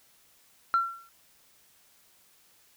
sine tone with exponential decay, 1360 Hz, F6, 46 cents flat, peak -17 dBFS, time 0.74-1.09 s, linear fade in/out 0 ms, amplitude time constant 75 ms, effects tanh soft clip ceiling -17 dBFS + white hiss -62 dBFS RMS until 2.76 s

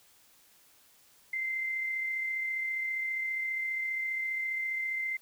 sine tone with amplitude modulation, 2081 Hz, C7, 10 cents flat, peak -29 dBFS, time 1.33-5.17 s, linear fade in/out 5 ms, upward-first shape sine, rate 34.9 Hz, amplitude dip 30%, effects white hiss -62 dBFS RMS until 5.21 s

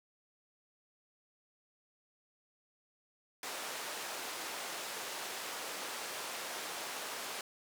pink band-pass noise, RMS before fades -42 dBFS, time 3.43-7.41 s, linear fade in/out 2 ms, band 520 to 12000 Hz, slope 12 dB/octave, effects none

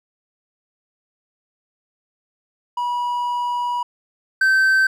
triangle tone pair in turn, 971 / 1548.1 Hz, B5 / G6, -30 / -22 cents, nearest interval minor sixth, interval 808 cents, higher second, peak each -18 / -11 dBFS, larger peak second, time 2.77-3.83 / 4.41-4.87 s, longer first, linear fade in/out 5 ms, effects none

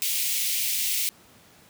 white high-pass noise, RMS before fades -26 dBFS, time 0.02-1.09 s, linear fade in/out 0 ms, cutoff 2100 Hz, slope 48 dB/octave, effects pink hiss -54 dBFS RMS until 1.69 s + high-pass 100 Hz 12 dB/octave

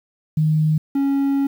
sine / triangle tone pair in turn, 155.3 / 276.7 Hz, D#3 / C#4, -3 / -3 cents, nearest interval minor seventh, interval 1000 cents, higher second, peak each -14 dBFS, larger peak neither, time 0.37-0.78 / 0.95-1.47 s, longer second, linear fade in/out 5 ms, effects 8-bit

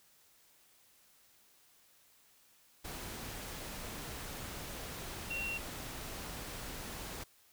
sine tone in noise, 2740 Hz, F7, 34 cents flat, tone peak -36 dBFS, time 5.3-5.58 s, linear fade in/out 10 ms, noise pink, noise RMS -44 dBFS, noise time 2.84-7.24 s, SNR +5 dB, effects white hiss -66 dBFS RMS until 7.52 s

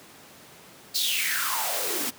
white noise with high-pass filter sweep, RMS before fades -27 dBFS, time 0.94-2.11 s, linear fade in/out 20 ms, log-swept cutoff 4500 to 240 Hz, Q 5.9, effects pink hiss -49 dBFS RMS until 2.18 s + high-pass 150 Hz 12 dB/octave

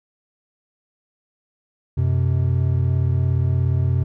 triangle tone pair together, 91 / 128.11 Hz, F#2 / C3, -28 / -36 cents, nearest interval tritone, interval 592 cents, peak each -17 dBFS, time 1.97-4.04 s, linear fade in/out 10 ms, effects none

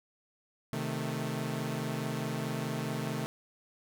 sawtooth chord, A diminished, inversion first, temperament equal, 130.81 / 155.56 / 220 Hz, C3 / Eb3 / A3, 0 / 0 / 0 cents, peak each -33 dBFS, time 0.73-3.26 s, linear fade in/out 0 ms, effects none

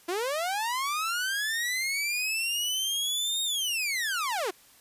sawtooth linear two-way sweep, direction up then down, 329.6 to 3729 to 329.6 Hz, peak -24 dBFS, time 0.08-4.51 s, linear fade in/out 10 ms, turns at 3.43 s, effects white hiss -57 dBFS RMS until 4.8 s + resampled to 32000 Hz

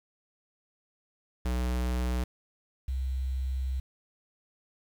square / sine tone pair in turn, 61.74 / 65.41 Hz, B1 / C2, 0 / 0 cents, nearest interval minor second, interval 100 cents, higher second, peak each -28 dBFS, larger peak neither, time 1.45-2.24 / 2.88-3.8 s, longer second, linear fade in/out 5 ms, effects 9-bit

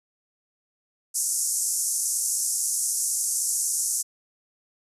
white band-pass noise, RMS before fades -26 dBFS, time 1.14-4.03 s, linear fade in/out 20 ms, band 5800 to 11000 Hz, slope 48 dB/octave, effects resampled to 32000 Hz

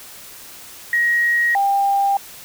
sine tone pair in turn, 1891 / 795.1 Hz, A#6 / G5, +24 / +24 cents, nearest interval octave + minor third, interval 1500 cents, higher first, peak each -14 dBFS, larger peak neither, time 0.93-1.55 / 1.55-2.17 s, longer neither, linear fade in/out 2 ms, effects white hiss -39 dBFS RMS until 2.44 s

